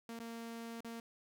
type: tone with dropouts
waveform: sawtooth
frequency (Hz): 230.5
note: A#3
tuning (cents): -19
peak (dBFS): -40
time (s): 0.09-1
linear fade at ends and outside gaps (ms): 2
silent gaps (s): 0.192-0.2 / 0.806-0.846
effects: none